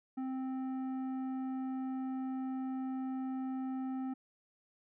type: tone with tanh clipping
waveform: triangle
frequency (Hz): 261.6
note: C4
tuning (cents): 0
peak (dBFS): -37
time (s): 0.17-4.14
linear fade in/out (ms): 10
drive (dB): 14
effects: none